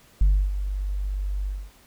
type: tone with ADSR envelope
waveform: sine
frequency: 48.67 Hz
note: G1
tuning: 12 cents flat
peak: -11 dBFS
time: 0.21-1.71 s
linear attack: 4 ms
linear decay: 290 ms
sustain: -13 dB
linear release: 240 ms
effects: tanh soft clip ceiling -13 dBFS + pink hiss -55 dBFS RMS until 1.86 s